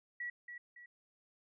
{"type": "tone with echo", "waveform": "sine", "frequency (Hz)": 1933, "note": "B6", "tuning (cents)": -38, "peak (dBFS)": -38, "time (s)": [0.2, 0.3], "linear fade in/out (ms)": 5, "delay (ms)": 280, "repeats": 2, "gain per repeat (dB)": -7, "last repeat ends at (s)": 0.86, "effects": []}